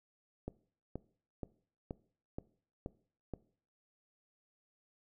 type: click train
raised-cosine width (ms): 2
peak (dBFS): -26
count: 7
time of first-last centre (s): 0.48-3.337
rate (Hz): 2.1
effects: noise-tail reverb RT60 0.5 s tail -20 dB re dry